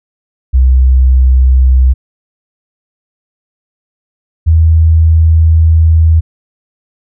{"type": "tone pair in turn", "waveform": "sine", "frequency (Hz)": [64.4, 80.72], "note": ["C2", "E2"], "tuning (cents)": [-27, -36], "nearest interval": "major third", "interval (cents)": 391, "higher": "second", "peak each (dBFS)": -3, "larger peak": "neither", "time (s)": [[0.53, 1.94], [4.46, 6.21]], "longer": "second", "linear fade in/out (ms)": 20, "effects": []}